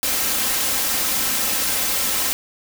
white noise with comb filter, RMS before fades -21 dBFS, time 0.03-2.33 s, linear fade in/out 0 ms, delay 3.8 ms, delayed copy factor +0.5, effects none

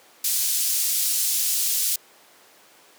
white band-pass noise, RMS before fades -23 dBFS, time 0.24-1.96 s, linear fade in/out 5 ms, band 4700 to 16000 Hz, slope 12 dB/octave, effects pink hiss -52 dBFS RMS until 2.98 s + high-pass 400 Hz 12 dB/octave

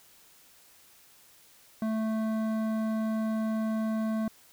sine tone with hard clipping, 220 Hz, A3, in tune, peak -29 dBFS, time 1.82-4.28 s, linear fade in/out 2 ms, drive 12 dB, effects white hiss -58 dBFS RMS until 4.52 s

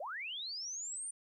sine linear sweep, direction up, 510 to 9160 Hz, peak -39 dBFS, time 0-1.11 s, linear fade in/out 5 ms, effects 13-bit

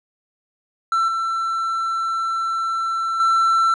triangle tone with level steps, 1341 Hz, E6, 29 cents sharp, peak -14 / -18 / -12 dBFS, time 0.92-3.74 s, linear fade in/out 2 ms, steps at 1.08 / 3.2 s, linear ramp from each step 2 ms, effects resampled to 24000 Hz

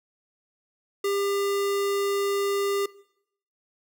square tone, 400 Hz, G4, 35 cents sharp, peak -24 dBFS, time 1.04-2.86 s, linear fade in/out 5 ms, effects noise-tail reverb RT60 0.7 s tail -20 dB re dry

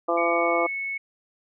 harmonic tone, 169.9 Hz, F3, 47 cents flat, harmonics 2 / 3 / 4 / 5 / 6 / 7, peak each -28 / -26 / -25 / -32 / -33 / -27 dBFS, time 0.08-0.67 s, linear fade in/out 10 ms
sine tone with pitch glide, 2241 to 2204 Hz, C#7 to C#7, +18 to -11 cents, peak -27 dBFS, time 0.17-0.98 s, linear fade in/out 10 ms, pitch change -29 cents, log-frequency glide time 0.29-0.59 s
effects none

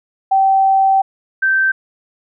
sine tone pair in turn, 774 / 1556.1 Hz, G5 / G6, -22 / -13 cents, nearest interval octave, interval 1209 cents, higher second, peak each -9 / -11 dBFS, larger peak first, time 0.31-1.02 / 1.42-1.72 s, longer first, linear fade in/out 10 ms, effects none

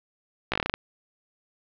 slowing click train, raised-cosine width 0.3 ms, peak -8 dBFS, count 9, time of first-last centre 0.52-0.74 s, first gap 16 ms, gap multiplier 1.15, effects low-pass 4000 Hz 12 dB/octave + 8-bit

